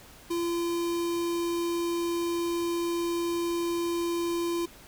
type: tone with notch filter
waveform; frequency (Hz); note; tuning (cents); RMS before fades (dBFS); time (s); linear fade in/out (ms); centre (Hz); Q
square; 341.5; F4; -39; -29; 0.3-4.66; 10; 1800; 1.9
effects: pink hiss -51 dBFS RMS until 4.87 s